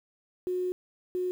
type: tone pair in turn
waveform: sine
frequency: 363.9 / 363.9 Hz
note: F#4 / F#4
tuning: -29 / -29 cents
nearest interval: unison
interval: 0 cents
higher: neither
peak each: -27 dBFS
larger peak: neither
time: 0.47-0.72 / 1.15-1.31 s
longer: first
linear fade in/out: 0 ms
effects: 9-bit